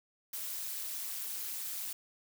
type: noise with amplitude modulation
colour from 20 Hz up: blue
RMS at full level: -36 dBFS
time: 0.33-1.93 s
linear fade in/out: 5 ms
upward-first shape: sine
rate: 207 Hz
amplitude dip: 75%
effects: none